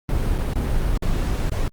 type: noise with dropouts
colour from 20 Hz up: brown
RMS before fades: -21 dBFS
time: 0.09-1.68 s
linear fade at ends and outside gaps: 1 ms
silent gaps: 0.381-0.385 / 0.536-0.556 / 0.975-1.023 / 1.497-1.518 s
effects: Opus 32 kbps